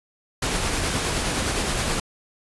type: noise with tremolo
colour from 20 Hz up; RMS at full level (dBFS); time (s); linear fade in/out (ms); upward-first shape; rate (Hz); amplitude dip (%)
pink; -23; 0.42-2; 5; triangle; 9.6; 30
effects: resampled to 24000 Hz